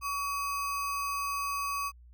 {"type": "tone with sample-and-hold", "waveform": "sine", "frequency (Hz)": 1133, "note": "C#6", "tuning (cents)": 37, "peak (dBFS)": -30, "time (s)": [0.01, 1.92], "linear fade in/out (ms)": 50, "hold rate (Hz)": 3675, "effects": ["added 60 Hz sine -51 dBFS peak until 2.13 s"]}